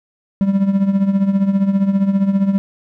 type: tone with tremolo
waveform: triangle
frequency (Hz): 196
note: G3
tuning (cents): 0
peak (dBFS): -7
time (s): 0.41-2.58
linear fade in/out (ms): 0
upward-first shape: triangle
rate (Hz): 15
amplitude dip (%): 75
effects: none